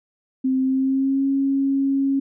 sine tone with pitch glide, 261.6 to 273.5 Hz, C4 to C#4, 0 to -23 cents, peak -17 dBFS, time 0.44-2.2 s, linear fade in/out 10 ms, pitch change +77 cents, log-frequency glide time 0.6-1.27 s, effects none

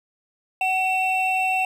triangle tone pair together, 751.4 / 2694 Hz, F#5 / E7, +26 / +37 cents, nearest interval octave + minor seventh, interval 2211 cents, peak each -20 / -21 dBFS, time 0.61-1.65 s, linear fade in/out 2 ms, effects none

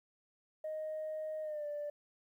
sine tone with pitch glide, 622.3 to 588.1 Hz, D#5 to D5, 0 to +2 cents, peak -36 dBFS, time 0.64-1.9 s, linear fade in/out 5 ms, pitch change -98 cents, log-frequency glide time 1.42-1.66 s, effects tanh soft clip ceiling -34 dBFS + 12-bit

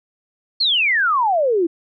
sine exponential sweep, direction down, 4412 to 320 Hz, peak -14 dBFS, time 0.6-1.67 s, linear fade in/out 10 ms, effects none

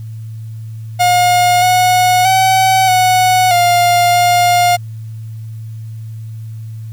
45% pulse tone with pitch steps, 715 / 730 / 759 / 738 / 703 / 707 Hz, F5 / F#5 / F#5 / F#5 / F5 / F5, +41 / -24 / +44 / -5 / +11 / +21 cents, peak -8 dBFS, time 0.99-4.77 s, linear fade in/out 20 ms, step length 630 ms, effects added 111 Hz sine -24 dBFS peak until 6.92 s + white hiss -52 dBFS RMS until 6.92 s

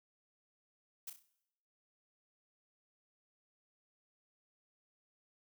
blue noise with echo, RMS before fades -44 dBFS, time 1.07-1.1 s, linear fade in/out 5 ms, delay 32 ms, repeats 5, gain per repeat -7 dB, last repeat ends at 1.26 s, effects noise-tail reverb RT60 0.8 s tail -18 dB re dry

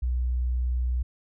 sine tone, 61.74 Hz, B1, in tune, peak -23 dBFS, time 0.02-1.03 s, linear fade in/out 10 ms, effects none

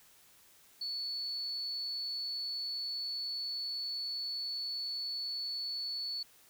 sine tone, 4435 Hz, C#8, in tune, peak -35 dBFS, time 0.81-6.23 s, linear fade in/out 5 ms, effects white hiss -62 dBFS RMS until 6.49 s

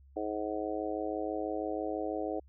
harmonic tone, 106.1 Hz, G#2, 38 cents sharp, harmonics 3 / 4 / 5 / 6 / 7, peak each -37 / -38 / -39 / -40 / -40 dBFS, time 0.16-2.4 s, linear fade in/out 10 ms, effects added 68 Hz sine -55 dBFS peak until 2.48 s

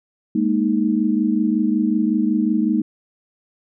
sine chord, Ab suspended second, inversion none, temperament equal, 207.7 / 233.1 / 311.1 Hz, Ab3 / Bb3 / Eb4, 0 / 0 / 0 cents, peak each -20 dBFS, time 0.35-2.82 s, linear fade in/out 5 ms, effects none

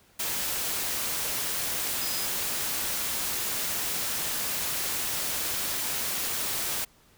sine tone in noise, 5000 Hz, D#8, 8 cents sharp, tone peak -36 dBFS, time 2.01-2.26 s, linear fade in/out 10 ms, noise white, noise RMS -30 dBFS, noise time 0.19-6.85 s, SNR -9 dB, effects pink hiss -60 dBFS RMS until 7.17 s

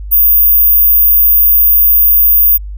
sine tone, 14917 Hz, A#9, in tune, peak -4 dBFS, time 0.11-2.58 s, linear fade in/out 20 ms, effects added 50 Hz sine -21 dBFS peak until 2.77 s

